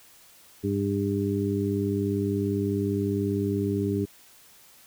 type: harmonic tone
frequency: 100 Hz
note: G2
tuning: 35 cents sharp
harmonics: 1 / 2 / 3 / 4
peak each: -29 / -29 / -29 / -29 dBFS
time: 0.63-4.06 s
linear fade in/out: 20 ms
effects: white hiss -54 dBFS RMS until 4.86 s